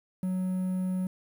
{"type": "tone with quantisation", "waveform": "triangle", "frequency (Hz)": 185, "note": "F#3", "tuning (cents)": 0, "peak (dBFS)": -25, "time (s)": [0.23, 1.07], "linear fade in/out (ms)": 2, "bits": 9, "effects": []}